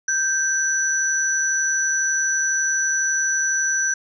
sine tone pair together, 1568 / 5926 Hz, G6 / F#8, 0 / +2 cents, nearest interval octave + major seventh, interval 2302 cents, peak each -21 dBFS, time 0.08-3.94 s, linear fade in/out 5 ms, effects none

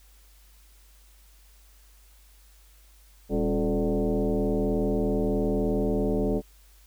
sine tone with frequency modulation, 117.4 Hz, A#2, 13 cents sharp, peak -22 dBFS, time 3.29-6.42 s, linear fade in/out 50 ms, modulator 158 Hz, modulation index 2.8, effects added 50 Hz sine -53 dBFS peak until 6.86 s + white hiss -60 dBFS RMS until 6.86 s

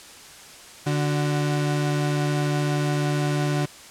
35% pulse tone pair together, 146.83 / 370 Hz, D3 / F#4, 0 / 0 cents, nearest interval octave + major third, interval 1600 cents, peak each -20 / -28 dBFS, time 0.86-3.66 s, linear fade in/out 10 ms, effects white hiss -44 dBFS RMS until 3.9 s + low-pass 9000 Hz 12 dB/octave

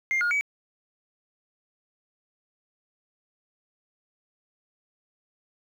sine tone with pitch steps, 2111 / 1427 / 2276 Hz, C7 / F6 / C#7, +15 / +37 / +45 cents, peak -20 dBFS, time 0.11-0.41 s, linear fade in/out 0 ms, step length 100 ms, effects tanh soft clip ceiling -20 dBFS + 9-bit

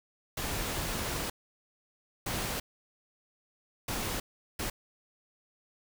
pink noise bursts at uneven times, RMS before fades -34 dBFS, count 4, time 0.37-1.3 / 2.26-2.6 / 3.88-4.2 / 4.59-4.7 s, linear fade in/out 5 ms, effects none

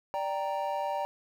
triangle chord, G minor, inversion second, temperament equal, 587.3 / 784 / 932.3 Hz, D5 / G5 / Bb5, 0 / 0 / 0 cents, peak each -32 dBFS, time 0.14-1.05 s, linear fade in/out 0 ms, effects 10-bit

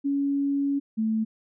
sine tone pair in turn, 280.3 / 220.2 Hz, C#4 / A3, +19 / +2 cents, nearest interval major third, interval 417 cents, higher first, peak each -22 / -22 dBFS, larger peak neither, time 0.04-0.8 / 0.97-1.25 s, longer first, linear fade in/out 20 ms, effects none

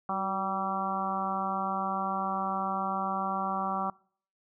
harmonic tone with a mistuned harmonic, 192.8 Hz, G3, 28 cents flat, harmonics 1 / 2 / 3 / 4 / 5 / 6 / 7, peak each -37 / -44 / -41 / -33 / -37 / -33 / -39 dBFS, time 0.09-3.9 s, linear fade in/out 2 ms, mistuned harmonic 2, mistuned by -63 cents, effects noise-tail reverb RT60 0.5 s tail -24 dB re dry

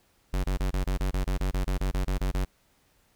square tone bursts, 47 Hz, F#1, 28 cents sharp, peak -25 dBFS, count 16, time 0.33-2.45 s, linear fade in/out 10 ms, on 110 ms, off 24 ms, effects pink hiss -66 dBFS RMS until 3.15 s

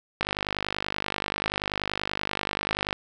click train, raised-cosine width 0.3 ms, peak -10 dBFS, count 138, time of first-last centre 0.21-2.928 s, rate 50.4 Hz, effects none

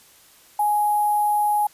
sine tone with sample-and-hold, 835 Hz, G#5, 9 cents sharp, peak -17 dBFS, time 0.59-1.67 s, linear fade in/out 5 ms, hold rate 11025 Hz, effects white hiss -52 dBFS RMS until 1.73 s + resampled to 32000 Hz

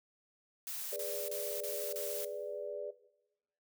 blue noise bursts, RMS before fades -41 dBFS, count 5, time 0.67-2.248 s, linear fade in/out 0 ms, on 290 ms, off 32 ms
sine chord, G# diminished, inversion none, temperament equal, 415.3 / 493.9 / 587.3 Hz, G#4 / B4 / D5, 0 / 0 / 0 cents, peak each -43 / -43 / -40 dBFS, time 0.92-2.91 s, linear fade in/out 10 ms
effects noise-tail reverb RT60 0.9 s tail -17 dB re dry

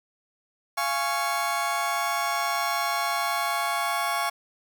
30% pulse chord, Db major, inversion first, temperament just, 693 / 831.5 / 1108.7 Hz, F5 / Ab5 / Db6, -14 / +2 / 0 cents, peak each -27 / -28 / -25 dBFS, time 0.77-4.3 s, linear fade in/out 10 ms, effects 9-bit

